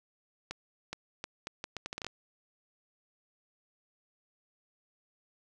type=accelerating click train; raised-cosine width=0.2 ms; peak=-20 dBFS; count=12; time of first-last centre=0.51-2.067 s; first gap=420 ms; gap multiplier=0.74; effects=none